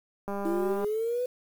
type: click train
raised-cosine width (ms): 1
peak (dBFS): -21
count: 114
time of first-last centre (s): 0.28-0.845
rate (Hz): 200
type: linear sweep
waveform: sine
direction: up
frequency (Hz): 326.2 to 505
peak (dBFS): -26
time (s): 0.45-1.26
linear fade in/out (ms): 5
effects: 8-bit